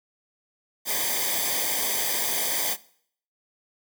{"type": "noise with comb filter", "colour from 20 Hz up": "white", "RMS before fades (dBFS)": -26, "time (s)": [0.85, 2.77], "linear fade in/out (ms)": 50, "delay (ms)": 0.73, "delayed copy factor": -0.85, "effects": ["noise-tail reverb RT60 0.6 s tail -20 dB re dry"]}